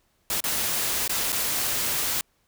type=noise with dropouts; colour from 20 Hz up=white; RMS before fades=-26 dBFS; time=0.3-2.21 s; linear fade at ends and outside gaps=2 ms; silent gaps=0.405-0.439 / 1.078-1.094 / 1.321-1.326 s; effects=pink hiss -68 dBFS RMS until 2.47 s